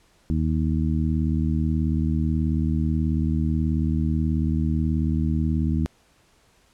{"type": "harmonic tone", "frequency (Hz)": 78.4, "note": "D#2", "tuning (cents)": 14, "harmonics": [1, 2, 3, 4], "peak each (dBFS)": [-23, -25, -26, -31], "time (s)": [0.3, 5.86], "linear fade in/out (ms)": 0, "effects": ["pink hiss -60 dBFS RMS until 6.73 s", "low-pass 10000 Hz 12 dB/octave"]}